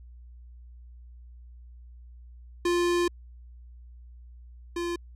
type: tone pair in turn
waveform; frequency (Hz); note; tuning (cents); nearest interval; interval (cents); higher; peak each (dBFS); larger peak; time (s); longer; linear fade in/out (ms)
square; 349.2 / 345.4; F4 / F4; 0 / -19; unison; 19; first; -23 / -29; first; 2.65-3.08 / 4.76-4.96; first; 5
effects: added 60 Hz sine -45 dBFS peak until 5.15 s + low-pass 9000 Hz 12 dB/octave